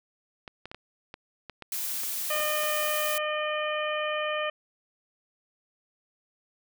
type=clicks; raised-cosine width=0.3 ms; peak=-24 dBFS; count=11; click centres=0.478 / 0.656 / 0.715 / 0.746 / 1.141 / 1.497 / 1.623 / 2.035 / 2.365 / 2.403 / 2.635 s
type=noise; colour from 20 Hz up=blue; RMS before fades=-32 dBFS; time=1.72-3.18 s; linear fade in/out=2 ms
type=harmonic tone; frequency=608 Hz; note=D#5; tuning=40 cents flat; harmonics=1 / 2 / 3 / 4 / 5; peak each=-30 / -33 / -35 / -36 / -37 dBFS; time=2.3-4.5 s; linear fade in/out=5 ms
effects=none